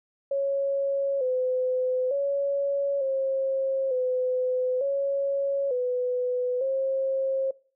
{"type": "tone with pitch steps", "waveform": "sine", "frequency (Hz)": [553, 509, 560, 536, 507, 555, 497.9, 535], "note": ["C#5", "C5", "C#5", "C5", "B4", "C#5", "B4", "C5"], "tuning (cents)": [-4, -48, 18, 42, 45, 2, 14, 38], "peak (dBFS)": -23, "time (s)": [0.31, 7.51], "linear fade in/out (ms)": 5, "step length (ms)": 900, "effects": ["noise-tail reverb RT60 0.4 s tail -21 dB re dry"]}